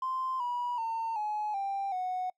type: tone with pitch steps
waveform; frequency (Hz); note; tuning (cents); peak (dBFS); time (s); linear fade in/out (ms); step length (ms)
triangle; 1041 / 971.3 / 906.2 / 845.6 / 788.9 / 736.1; C6 / B5 / A#5 / G#5 / G5 / F#5; -9 / -29 / -49 / +31 / +11 / -9; -27; 0.02-2.3; 5; 380
effects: noise-tail reverb RT60 0.1 s tail -26 dB re dry + tanh soft clip ceiling -27 dBFS